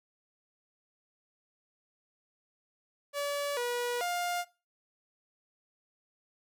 sawtooth tone with pitch steps, 573 / 484.5 / 705 Hz, D5 / B4 / F5, -43 / -33 / +16 cents, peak -27 dBFS, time 3.13-4.45 s, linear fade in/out 50 ms, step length 440 ms, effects noise-tail reverb RT60 0.3 s tail -19 dB re dry

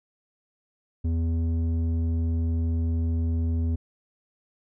square tone with low-pass filter, 82.41 Hz, E2, in tune, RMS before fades -25 dBFS, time 1.04-3.76 s, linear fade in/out 10 ms, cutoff 240 Hz, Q 1.1, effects none

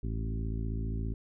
harmonic tone with a mistuned harmonic, 55 Hz, A1, in tune, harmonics 1 / 2 / 3 / 4 / 5 / 6 / 7, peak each -33 / -36 / -43 / -42 / -44 / -51 / -48 dBFS, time 0.03-1.14 s, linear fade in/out 5 ms, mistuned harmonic 1, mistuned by -57 cents, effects none

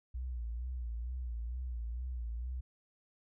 sine tone with vibrato, 60 Hz, B1, 49 cents flat, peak -36 dBFS, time 0.14-2.61 s, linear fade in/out 10 ms, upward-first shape sine, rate 2.2 Hz, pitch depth 97 cents each way, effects none

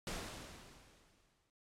pink noise with exponential decay, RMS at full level -40 dBFS, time 0.07-1.5 s, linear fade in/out 1 ms, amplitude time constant 310 ms, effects low-pass 9000 Hz 12 dB/octave + MP3 96 kbps

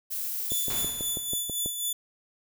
violet noise, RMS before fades -32 dBFS, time 0.1-0.84 s, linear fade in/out 20 ms
5% pulse tone with tremolo, 3482 Hz, A7, 19 cents flat, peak -19 dBFS, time 0.5-1.93 s, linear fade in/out 5 ms, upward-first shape sine, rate 3.8 Hz, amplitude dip 50%
click train, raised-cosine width 2 ms, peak -22 dBFS, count 8, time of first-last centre 0.52-1.66 s, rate 6.14 Hz
pink noise with exponential decay, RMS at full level -35 dBFS, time 0.7-1.72 s, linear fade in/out 1 ms, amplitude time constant 220 ms
effects none

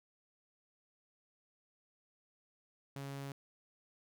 sawtooth tone, 138.59 Hz, C#3, in tune, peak -38 dBFS, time 2.96-3.32 s, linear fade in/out 2 ms, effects none

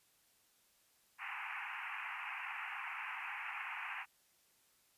white band-pass noise, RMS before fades -44 dBFS, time 1.18-4.06 s, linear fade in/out 50 ms, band 780 to 2700 Hz, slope 96 dB/octave, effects white hiss -72 dBFS RMS until 4.97 s + resampled to 32000 Hz

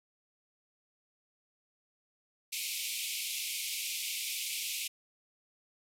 pink band-pass noise, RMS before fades -37 dBFS, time 2.52-4.88 s, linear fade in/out 10 ms, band 2200 to 15000 Hz, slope 96 dB/octave, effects none

